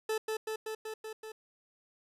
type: tone with echo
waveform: 40% pulse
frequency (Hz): 436.9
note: A4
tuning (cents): -12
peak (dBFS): -29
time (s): 0.09-0.18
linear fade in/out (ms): 5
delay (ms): 190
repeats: 6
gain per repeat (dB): -2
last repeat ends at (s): 1.32
effects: resampled to 32000 Hz + 11-bit